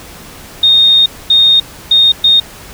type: tone bursts at uneven times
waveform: sine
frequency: 3692 Hz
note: A#7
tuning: 17 cents flat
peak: -4 dBFS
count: 4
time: 0.63-1.06 / 1.3-1.6 / 1.91-2.12 / 2.24-2.4 s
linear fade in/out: 5 ms
effects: pink hiss -33 dBFS RMS until 2.73 s